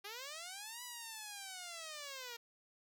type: linear two-way sweep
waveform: 5% pulse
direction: up then down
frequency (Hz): 390 to 991 to 460.5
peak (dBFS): -34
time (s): 0.04-2.37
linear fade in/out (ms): 10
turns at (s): 0.83
effects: none